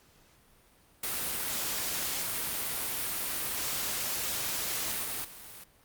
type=noise with level steps; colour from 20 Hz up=white; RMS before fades=-33 / -35 / -47 dBFS; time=1.03-5.64 s; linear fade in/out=5 ms; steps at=5.03 / 5.24 s; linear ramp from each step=10 ms; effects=pink hiss -62 dBFS RMS until 5.84 s + Opus 48 kbps